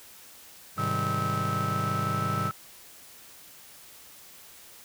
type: chord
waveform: 45% pulse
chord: Ab major seventh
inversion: none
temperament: just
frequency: 103.83 / 129.78 / 155.74 / 194.67 Hz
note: Ab2 / C3 / Eb3 / G3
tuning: 0 / -14 / +2 / -12 cents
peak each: -33 / -34 / -35 / -35 dBFS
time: 0.76-2.52 s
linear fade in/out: 50 ms
type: tone with pitch glide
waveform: sine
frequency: 1298 to 1310.8 Hz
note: E6 to E6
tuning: -27 to -10 cents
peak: -29 dBFS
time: 0.78-2.51 s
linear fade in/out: 0 ms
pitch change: +17 cents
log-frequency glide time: 1.24-2.19 s
effects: white hiss -50 dBFS RMS until 4.84 s